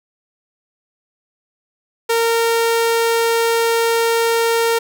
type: tone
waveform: sawtooth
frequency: 460.4 Hz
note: A#4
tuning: 22 cents flat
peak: -10 dBFS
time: 2.09-4.79 s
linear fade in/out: 10 ms
effects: none